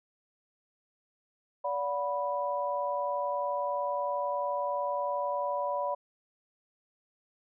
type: tone cluster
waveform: sine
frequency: 576 / 727 / 984 Hz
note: D5 / F#5 / B5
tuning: -34 / -31 / -7 cents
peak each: -32 / -37 / -32 dBFS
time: 1.64-5.95 s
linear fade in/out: 10 ms
effects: none